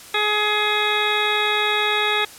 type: harmonic tone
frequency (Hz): 420.6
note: G#4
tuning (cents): +22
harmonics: 1 / 2 / 3 / 4 / 5 / 6 / 8 / 9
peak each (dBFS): -26 / -26 / -26 / -26 / -26 / -26 / -26 / -26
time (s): 0.14-2.25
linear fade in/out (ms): 5
effects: white hiss -41 dBFS RMS until 2.38 s + low-pass 12000 Hz 12 dB/octave